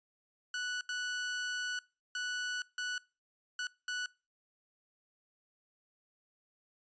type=tone bursts at uneven times; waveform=sawtooth; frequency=1480 Hz; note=F#6; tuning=in tune; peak=-31 dBFS; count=6; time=0.54-0.81 / 0.89-1.79 / 2.15-2.62 / 2.78-2.98 / 3.59-3.67 / 3.88-4.06 s; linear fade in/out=2 ms; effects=noise-tail reverb RT60 0.3 s tail -23 dB re dry + resampled to 16000 Hz